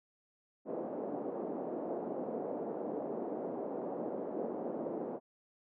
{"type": "band-pass noise", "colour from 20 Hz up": "white", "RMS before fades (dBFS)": -39, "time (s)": [0.65, 5.2], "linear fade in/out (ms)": 50, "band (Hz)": [220, 620], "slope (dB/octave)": 24, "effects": []}